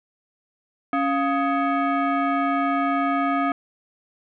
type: tone with frequency modulation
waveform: sine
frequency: 277.2 Hz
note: C#4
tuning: in tune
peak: -19 dBFS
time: 0.93-3.52 s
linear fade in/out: 2 ms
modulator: 976 Hz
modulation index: 1.3
effects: none